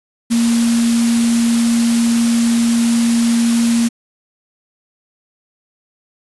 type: tone in noise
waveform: sine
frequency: 233.1 Hz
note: A#3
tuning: in tune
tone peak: -11 dBFS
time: 0.3-3.89 s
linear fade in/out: 20 ms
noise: white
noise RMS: -23 dBFS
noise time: 0.3-3.89 s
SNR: +9 dB
effects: resampled to 24000 Hz